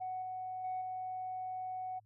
sine tone with level steps, 743 Hz, F#5, 7 cents sharp, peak -36 / -38 / -34 / -37 dBFS, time 0-2 s, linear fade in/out 20 ms, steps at 0.22 / 0.64 / 0.81 s, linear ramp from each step 5 ms, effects tanh soft clip ceiling -32 dBFS + added 107 Hz sine -65 dBFS peak until 2.05 s

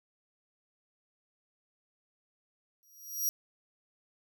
10% pulse tone with exponential growth, 5730 Hz, F8, 44 cents sharp, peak -20 dBFS, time 2.83-3.29 s, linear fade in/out 0 ms, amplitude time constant 100 ms, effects none

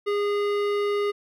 sine tone with hard clipping, 409.7 Hz, G#4, 24 cents flat, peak -24 dBFS, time 0.06-1.12 s, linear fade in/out 20 ms, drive 15 dB, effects none

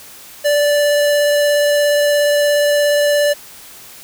square tone with vibrato, 584 Hz, D5, 10 cents flat, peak -12 dBFS, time 0.44-3.34 s, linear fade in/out 20 ms, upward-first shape triangle, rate 17 Hz, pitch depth 9 cents each way, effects white hiss -38 dBFS RMS until 4.03 s

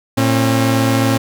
sawtooth tone pair together, 113.35 / 269.6 Hz, A#2 / C#4, -48 / -48 cents, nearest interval octave + minor third, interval 1500 cents, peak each -11 dBFS, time 0.17-1.18 s, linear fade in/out 10 ms, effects none

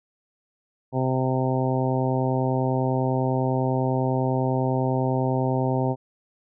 harmonic tone, 130 Hz, C3, 11 cents flat, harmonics 1 / 2 / 3 / 4 / 5 / 6 / 7, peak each -24 / -27 / -29 / -30 / -31 / -32 / -32 dBFS, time 0.92-5.96 s, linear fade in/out 50 ms, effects none

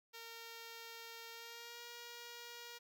5% pulse tone with pitch glide, 460.3 to 474.9 Hz, A#4 to A#4, -22 to +32 cents, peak -38 dBFS, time 0.13-2.79 s, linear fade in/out 20 ms, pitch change +54 cents, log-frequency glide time 1.31-1.81 s, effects none

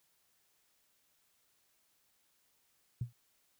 sine tone with exponential decay, 120 Hz, B2, 49 cents flat, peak -29 dBFS, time 3.01-3.13 s, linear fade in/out 5 ms, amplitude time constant 25 ms, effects tanh soft clip ceiling -25 dBFS + white hiss -74 dBFS RMS until 3.59 s

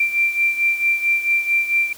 sine beating tone pair, 2357 / 2361.5 Hz, D7 / D7, +6 / +9 cents, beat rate 4.5 Hz, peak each -17 / -22 dBFS, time 0-1.93 s, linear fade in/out 5 ms, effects white hiss -42 dBFS RMS until 1.97 s

